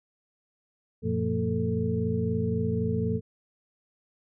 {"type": "tone cluster", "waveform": "sine", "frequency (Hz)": [94.3, 118.2, 175.3, 228.7, 441.3], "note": ["F#2", "A#2", "F3", "A#3", "A4"], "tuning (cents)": [33, 24, 7, -33, 5], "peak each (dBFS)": -31, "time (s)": [1.02, 3.21], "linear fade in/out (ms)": 50, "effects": []}